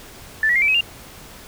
sine tone with pitch steps, 1760 / 1930.4 / 2117 / 2322 / 2547 / 2794 Hz, A6 / B6 / C7 / D7 / D#7 / F7, 0 / -40 / +20 / -20 / +40 / 0 cents, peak -14 dBFS, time 0.43-0.808 s, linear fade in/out 2 ms, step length 63 ms, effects pink hiss -41 dBFS RMS until 1.47 s

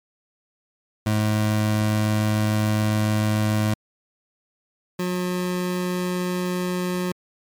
25% pulse tone pair in turn, 107 / 180.32 Hz, A2 / F#3, -48 / -44 cents, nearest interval major sixth, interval 904 cents, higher second, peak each -15 / -19 dBFS, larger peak first, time 1.06-3.74 / 4.99-7.12 s, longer first, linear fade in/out 5 ms, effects MP3 96 kbps

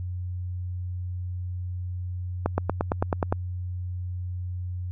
accelerating click train, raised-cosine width 1 ms, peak -9 dBFS, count 9, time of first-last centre 2.46-3.325 s, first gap 120 ms, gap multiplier 0.97, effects added 90 Hz sine -29 dBFS peak until 4.91 s

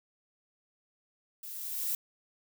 violet noise with level ramp, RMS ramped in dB -44 to -31 dBFS, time 1.43-1.95 s, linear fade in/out 2 ms, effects none

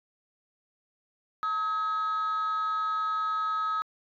sine tone with frequency modulation, 1277 Hz, D#6, 45 cents sharp, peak -24 dBFS, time 1.43-3.82 s, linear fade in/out 0 ms, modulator 372 Hz, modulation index 0.29, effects tanh soft clip ceiling -25 dBFS

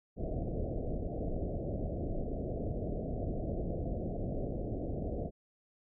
pink low-pass noise, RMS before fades -36 dBFS, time 0.16-5.31 s, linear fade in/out 50 ms, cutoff 700 Hz, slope 96 dB/octave, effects none

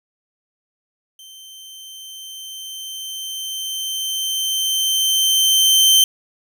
sawtooth tone with level ramp, 3107 Hz, G7, 16 cents flat, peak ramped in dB -36 to -6 dBFS, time 1.19-6.04 s, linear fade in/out 2 ms, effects none

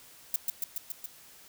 violet noise with echo, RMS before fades -27 dBFS, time 0.34-0.36 s, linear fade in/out 2 ms, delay 140 ms, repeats 5, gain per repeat -2 dB, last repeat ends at 1.06 s, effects white hiss -54 dBFS RMS until 1.48 s

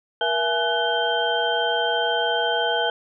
sine tone cluster, 475 / 669 / 846 / 1497 / 3147 Hz, A#4 / E5 / G#5 / F#6 / G7, +33 / +25 / +32 / +20 / +6 cents, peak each -26 dBFS, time 0.21-2.9 s, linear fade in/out 2 ms, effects none

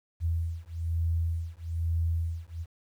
sine beating tone pair, 82.5 / 83.6 Hz, E2 / E2, +2 / +25 cents, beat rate 1.1 Hz, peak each -30 dBFS, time 0.2-2.66 s, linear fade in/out 50 ms, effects 10-bit

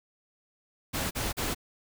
pink noise bursts, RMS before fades -31 dBFS, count 3, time 0.93-1.548 s, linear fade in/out 20 ms, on 180 ms, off 39 ms, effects none

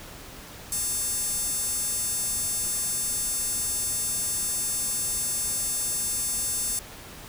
5% pulse tone with high-pass filter, 900 Hz, A5, 39 cents sharp, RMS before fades -28 dBFS, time 0.72-6.79 s, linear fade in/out 2 ms, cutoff 9200 Hz, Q 1.4, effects pink hiss -43 dBFS RMS until 7.28 s

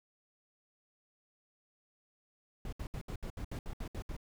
brown noise bursts, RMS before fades -40 dBFS, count 11, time 2.65-4.166 s, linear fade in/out 2 ms, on 76 ms, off 68 ms, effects none

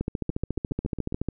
two click trains, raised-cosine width 3 ms, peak -14 / -19 dBFS, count 19 / 7, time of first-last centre 0.01-1.287 / 0.3-1.124 s, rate 14.1 / 7.28 Hz, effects none

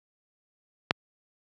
click, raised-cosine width 0.3 ms, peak -4 dBFS, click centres 0.909 s, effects high-pass 100 Hz 12 dB/octave

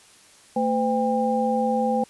sine tone cluster, 225 / 509 / 800 Hz, A3 / C5 / G5, +39 / -48 / +35 cents, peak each -24 dBFS, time 0.56-2.04 s, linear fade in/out 5 ms, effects white hiss -52 dBFS RMS until 2.09 s + resampled to 24000 Hz

